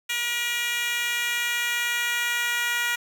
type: tone with high-pass filter sweep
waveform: 10% pulse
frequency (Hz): 477.8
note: A#4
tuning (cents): +43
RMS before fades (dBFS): -26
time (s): 0.09-2.96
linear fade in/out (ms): 10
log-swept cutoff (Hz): 2400 to 1600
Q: 1.4
effects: 7-bit